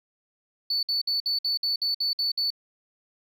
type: tone bursts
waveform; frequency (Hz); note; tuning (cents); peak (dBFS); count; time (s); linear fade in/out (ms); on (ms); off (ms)
sine; 4476; C#8; +16; -21; 10; 0.7-2.504; 5; 130; 56
effects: tanh soft clip ceiling -21 dBFS